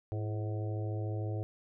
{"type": "harmonic tone with a mistuned harmonic", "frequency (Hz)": 106.4, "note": "G#2", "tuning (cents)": 42, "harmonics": [1, 3, 4, 5, 6, 7], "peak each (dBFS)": [-33, -43, -45, -47, -49, -50], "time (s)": [0.12, 1.43], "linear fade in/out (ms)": 0, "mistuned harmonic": 3, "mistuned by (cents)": 66, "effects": []}